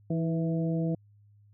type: harmonic tone with a mistuned harmonic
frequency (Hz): 164.81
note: E3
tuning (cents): 0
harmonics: 1 / 2 / 3 / 4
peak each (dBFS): -27 / -33 / -37 / -39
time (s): 0.1-0.95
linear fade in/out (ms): 5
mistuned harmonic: 2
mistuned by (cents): -34
effects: added 103 Hz sine -56 dBFS peak until 1.53 s